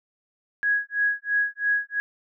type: tone with tremolo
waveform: sine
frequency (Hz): 1661.2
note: G#6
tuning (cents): 0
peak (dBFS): -18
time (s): 0.63-2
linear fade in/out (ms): 0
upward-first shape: sine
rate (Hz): 3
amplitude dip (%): 100
effects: none